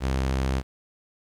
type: tone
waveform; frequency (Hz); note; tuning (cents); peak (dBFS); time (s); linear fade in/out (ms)
sawtooth; 66; C2; +16; -19; 0-0.63; 50
effects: low-pass 8000 Hz 12 dB/octave + 9-bit